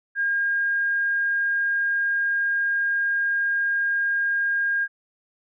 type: tone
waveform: sine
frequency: 1617 Hz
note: G#6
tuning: 47 cents flat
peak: -20 dBFS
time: 0.15-4.88 s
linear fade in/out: 50 ms
effects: none